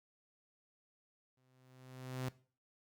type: tone with exponential growth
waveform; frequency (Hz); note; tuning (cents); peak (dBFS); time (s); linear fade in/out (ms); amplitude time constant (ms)
sawtooth; 128.8; C3; -27; -32; 1.37-2.29; 5; 200
effects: noise-tail reverb RT60 0.4 s tail -18 dB re dry